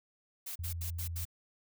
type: noise bursts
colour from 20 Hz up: blue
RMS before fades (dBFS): -41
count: 5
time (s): 0.46-1.253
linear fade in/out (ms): 10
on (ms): 97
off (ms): 77
type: tone with vibrato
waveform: sine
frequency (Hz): 84.4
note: E2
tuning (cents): +41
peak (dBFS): -36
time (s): 0.59-1.25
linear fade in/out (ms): 5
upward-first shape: sine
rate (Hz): 3.1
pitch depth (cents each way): 8
effects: none